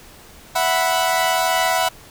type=chord; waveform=sawtooth; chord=E suspended second; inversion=none; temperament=equal; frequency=659.3 / 740 / 987.8 Hz; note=E5 / F#5 / B5; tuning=0 / 0 / 0 cents; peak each=-18 / -16 / -18 dBFS; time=0.55-1.89 s; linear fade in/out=10 ms; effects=pink hiss -44 dBFS RMS until 2.1 s